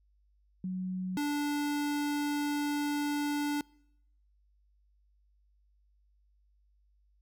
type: tone pair in turn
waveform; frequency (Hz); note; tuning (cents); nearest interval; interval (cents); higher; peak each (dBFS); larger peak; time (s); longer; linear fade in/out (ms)
sine / square; 185 / 291.8; F#3 / D4; 0 / -11; minor sixth; 789; second; -32 / -30; second; 0.64-1.17 / 1.17-3.61; second; 2
effects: noise-tail reverb RT60 0.8 s tail -26 dB re dry + added 50 Hz sine -65 dBFS peak until 7.21 s